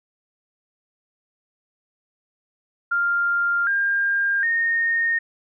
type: tone with pitch steps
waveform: sine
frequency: 1396.9 / 1604.6 / 1843.2 Hz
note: F6 / G6 / A#6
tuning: 0 / +40 / -20 cents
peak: -18 dBFS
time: 2.91-5.19 s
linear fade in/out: 10 ms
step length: 760 ms
effects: none